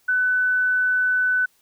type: tone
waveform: sine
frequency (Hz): 1500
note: F#6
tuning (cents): +23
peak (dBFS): -17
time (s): 0.08-1.46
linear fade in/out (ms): 10
effects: white hiss -62 dBFS RMS until 1.61 s